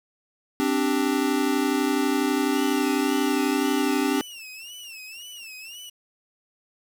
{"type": "chord", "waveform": "square", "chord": "C suspended second", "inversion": "none", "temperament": "equal", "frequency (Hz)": [261.6, 293.7, 392], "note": ["C4", "D4", "G4"], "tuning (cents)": [0, 0, 0], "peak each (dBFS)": [-26, -25, -28], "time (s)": [0.6, 4.21], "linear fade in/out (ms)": 0}
{"type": "tone with vibrato", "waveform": "sawtooth", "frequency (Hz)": 2740, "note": "F7", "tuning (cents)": -34, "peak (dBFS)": -35, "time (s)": [2.53, 5.9], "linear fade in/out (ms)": 10, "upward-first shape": "sine", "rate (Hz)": 1.9, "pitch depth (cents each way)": 150}
{"effects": ["9-bit"]}